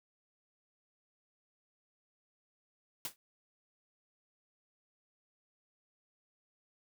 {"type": "noise with exponential decay", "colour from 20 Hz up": "white", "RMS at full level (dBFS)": -34, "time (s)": [3.05, 3.16], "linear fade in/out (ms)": 1, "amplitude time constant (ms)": 22, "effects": []}